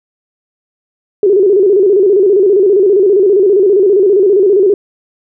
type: tone with vibrato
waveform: sine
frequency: 392 Hz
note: G4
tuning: in tune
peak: -5 dBFS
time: 1.23-4.74 s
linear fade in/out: 2 ms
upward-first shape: square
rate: 15 Hz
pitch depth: 100 cents each way
effects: none